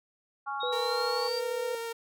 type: harmonic tone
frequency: 277.2 Hz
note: C#4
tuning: in tune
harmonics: 3 / 4 / 5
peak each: -35 / -36 / -37 dBFS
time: 0.46-1.29 s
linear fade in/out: 20 ms
type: linear sweep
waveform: sine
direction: up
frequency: 3729 to 4699 Hz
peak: -34 dBFS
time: 0.6-1.4 s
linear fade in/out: 10 ms
type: tone with pitch glide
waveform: sine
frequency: 493.9 to 497.3 Hz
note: B4 to B4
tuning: 0 to +12 cents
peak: -31 dBFS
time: 0.63-1.75 s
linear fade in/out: 2 ms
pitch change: +12 cents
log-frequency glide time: 1.15-1.62 s
type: tone with vibrato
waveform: sawtooth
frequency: 461.2 Hz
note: A#4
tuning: 19 cents flat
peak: -30 dBFS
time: 0.72-1.93 s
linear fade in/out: 10 ms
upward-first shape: triangle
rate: 10 Hz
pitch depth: 9 cents each way
effects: none